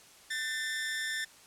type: tone with amplitude modulation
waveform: sawtooth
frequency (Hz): 1784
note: A6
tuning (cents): +23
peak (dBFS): -26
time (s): 0.3-1.25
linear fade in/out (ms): 10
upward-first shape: sine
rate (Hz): 261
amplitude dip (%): 60
effects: white hiss -56 dBFS RMS until 1.46 s + low-pass 10000 Hz 12 dB/octave